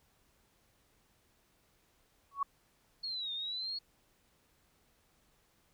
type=tone with exponential growth; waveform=sine; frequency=1115 Hz; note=C#6; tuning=10 cents sharp; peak=-26 dBFS; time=2.31-2.43 s; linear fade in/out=5 ms; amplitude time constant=25 ms
type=linear two-way sweep; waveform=sine; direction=down then up; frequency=4367 to 3611 to 4367 Hz; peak=-36 dBFS; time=3.03-3.79 s; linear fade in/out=10 ms; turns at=3.33 s
effects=pink hiss -71 dBFS RMS until 5.73 s